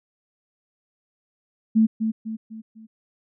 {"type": "tone with echo", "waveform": "sine", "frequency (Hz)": 220.9, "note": "A3", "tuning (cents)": 7, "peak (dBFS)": -13, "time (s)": [1.75, 1.87], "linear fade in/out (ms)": 20, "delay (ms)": 250, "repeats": 4, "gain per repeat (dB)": -7, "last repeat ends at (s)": 2.87, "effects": []}